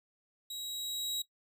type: tone with level ramp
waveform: sawtooth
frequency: 3840 Hz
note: B7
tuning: 49 cents flat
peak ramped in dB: -36 to -29 dBFS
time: 0.5-1.22 s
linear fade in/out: 5 ms
effects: noise-tail reverb RT60 0.1 s tail -18 dB re dry

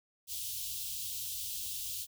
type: band-stop noise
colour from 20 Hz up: white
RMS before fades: -39 dBFS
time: 0.27-2.07 s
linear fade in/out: 50 ms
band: 120 to 2900 Hz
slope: 48 dB/octave
effects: none

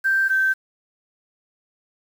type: tone pair in turn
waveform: sine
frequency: 1568 / 1552.7 Hz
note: G6 / G6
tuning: 0 / -17 cents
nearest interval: unison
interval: 17 cents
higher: first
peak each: -16 dBFS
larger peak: neither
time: 0.04-0.29 / 0.29-0.54 s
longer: neither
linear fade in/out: 20 ms
effects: 7-bit

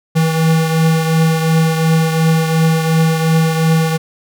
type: beating tone pair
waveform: square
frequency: 161 / 163.8 Hz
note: E3 / E3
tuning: -41 / -11 cents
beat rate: 2.8 Hz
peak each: -12 / -20 dBFS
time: 0.15-3.98 s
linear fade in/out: 20 ms
effects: none

